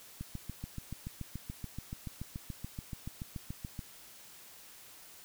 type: click train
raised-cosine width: 5 ms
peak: -27 dBFS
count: 26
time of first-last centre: 0.21-3.792 s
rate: 6.98 Hz
effects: white hiss -54 dBFS RMS until 5.24 s